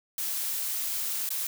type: noise with dropouts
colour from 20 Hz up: blue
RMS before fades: -31 dBFS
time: 0.18-1.47 s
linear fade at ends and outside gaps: 2 ms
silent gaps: 1.291-1.304 s
effects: none